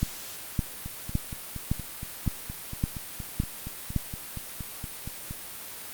two click trains, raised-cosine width 5 ms, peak -23 / -12 dBFS, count 20 / 8, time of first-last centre 0.86-5.31 / 0.03-3.963 s, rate 4.27 / 1.78 Hz, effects white hiss -40 dBFS RMS until 5.93 s + Opus 48 kbps

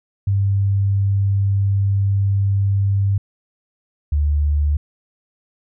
sine tone pair in turn, 99 / 73.7 Hz, G2 / D2, +18 / +7 cents, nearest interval perfect fourth, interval 511 cents, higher first, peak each -14 dBFS, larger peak neither, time 0.27-3.18 / 4.12-4.77 s, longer first, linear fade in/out 5 ms, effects none

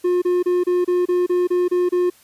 triangle tone bursts, 357.3 Hz, F4, 40 cents sharp, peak -13 dBFS, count 10, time 0.04-2.101 s, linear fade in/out 10 ms, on 180 ms, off 29 ms, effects white hiss -52 dBFS RMS until 2.23 s + resampled to 32000 Hz

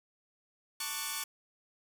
5% pulse chord, D major seventh, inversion second, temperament equal with one note detuned, 887.7 / 1108.7 / 1174.7 / 1480 Hz, A5 / C#6 / D6 / F#6, +15 / 0 / 0 / 0 cents, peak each -30 / -27 / -29 / -30 dBFS, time 0.8-1.24 s, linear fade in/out 5 ms, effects 9-bit

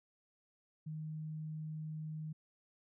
sine tone, 155.56 Hz, D#3, in tune, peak -40 dBFS, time 0.86-2.33 s, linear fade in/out 10 ms, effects none

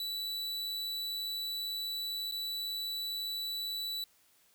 45% pulse tone with dropouts, 3951 Hz, B7, in tune, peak -35 dBFS, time 0-4.04 s, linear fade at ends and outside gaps 2 ms, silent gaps 2.313-2.321 s, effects white hiss -67 dBFS RMS until 4.54 s

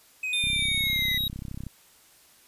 triangle exponential sweep, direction down, 2544 to 2000 Hz, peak -26 dBFS, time 0.23-1.18 s, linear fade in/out 5 ms
square tone with pitch glide, 3600 to 3814 Hz, A7 to A#7, +39 to +39 cents, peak -26 dBFS, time 0.33-1.28 s, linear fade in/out 2 ms, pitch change +100 cents, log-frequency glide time 0.54-0.9 s
click train, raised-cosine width 5 ms, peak -24 dBFS, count 41, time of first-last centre 0.44-1.667 s, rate 32.6 Hz
effects white hiss -57 dBFS RMS until 2.47 s + resampled to 32000 Hz

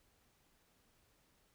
silence, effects pink hiss -73 dBFS RMS until 1.54 s

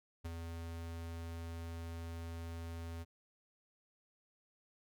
square tone with ADSR envelope, 83.4 Hz, E2, 21 cents sharp, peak -39 dBFS, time 0.24-3.05 s, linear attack 17 ms, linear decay 21 ms, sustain -4 dB, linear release 32 ms, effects none

